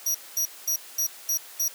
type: tone bursts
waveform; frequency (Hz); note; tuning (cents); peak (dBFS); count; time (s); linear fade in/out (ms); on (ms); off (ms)
sawtooth; 5770; F#8; -44; -20; 6; 0.06-1.682; 5; 87; 220
effects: white hiss -45 dBFS RMS until 1.74 s + high-pass 400 Hz 12 dB/octave